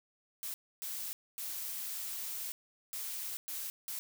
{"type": "noise bursts at uneven times", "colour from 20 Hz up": "blue", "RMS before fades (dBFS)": -40, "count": 6, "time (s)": [[0.43, 0.54], [0.82, 1.13], [1.38, 2.52], [2.93, 3.37], [3.48, 3.7], [3.88, 3.99]], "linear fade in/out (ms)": 0, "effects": []}